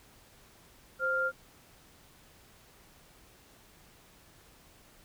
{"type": "tone pair together", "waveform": "sine", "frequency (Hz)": [523.2, 1396.9], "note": ["C5", "F6"], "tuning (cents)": [0, 0], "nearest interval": "octave + perfect fourth", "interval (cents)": 1700, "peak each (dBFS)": [-33, -28], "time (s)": [0.99, 1.32], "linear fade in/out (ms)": 50, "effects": ["pink hiss -59 dBFS RMS until 5.04 s"]}